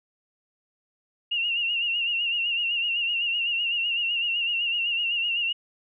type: tone with vibrato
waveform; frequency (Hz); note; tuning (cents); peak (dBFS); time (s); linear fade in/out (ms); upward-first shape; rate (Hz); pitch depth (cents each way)
sine; 2794; F7; 0; -23; 1.31-5.53; 10; sine; 7.9; 60
effects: none